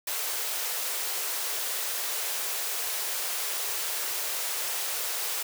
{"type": "high-pass noise", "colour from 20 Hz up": "white", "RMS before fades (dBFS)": -31, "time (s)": [0.07, 5.43], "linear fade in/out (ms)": 5, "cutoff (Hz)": 380, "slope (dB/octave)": 48, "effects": []}